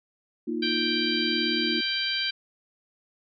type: chord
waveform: sine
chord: Bb suspended fourth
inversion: none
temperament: equal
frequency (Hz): 233.1 / 311.1 / 349.2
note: Bb3 / Eb4 / F4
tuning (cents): 0 / 0 / 0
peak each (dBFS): -31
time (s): 0.47-1.81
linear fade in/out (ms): 10
type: harmonic tone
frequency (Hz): 784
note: G5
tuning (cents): 0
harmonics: 2 / 3 / 4 / 5 / 6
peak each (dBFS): -33 / -33 / -30 / -32 / -31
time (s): 0.62-2.31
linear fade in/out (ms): 10
effects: none